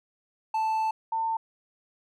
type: tone pair in turn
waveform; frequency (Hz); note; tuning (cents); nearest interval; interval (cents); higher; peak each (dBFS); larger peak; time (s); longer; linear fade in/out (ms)
triangle / sine; 880 / 898.5; A5 / A5; 0 / +36; unison; 36; second; -22 / -25; first; 0.54-0.91 / 1.12-1.37; first; 5
effects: none